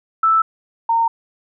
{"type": "tone pair in turn", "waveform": "sine", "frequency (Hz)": [1318.5, 917.8], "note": ["E6", "A#5"], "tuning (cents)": [0, -27], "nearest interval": "tritone", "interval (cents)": 627, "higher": "first", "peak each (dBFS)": [-11, -13], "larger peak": "first", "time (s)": [[0.23, 0.42], [0.89, 1.08]], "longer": "neither", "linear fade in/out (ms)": 5, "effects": []}